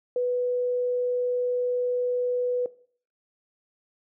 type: tone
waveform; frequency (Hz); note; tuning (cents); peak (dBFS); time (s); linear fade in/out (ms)
sine; 493.9; B4; 0; -22; 0.16-2.66; 2
effects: noise-tail reverb RT60 0.5 s tail -19 dB re dry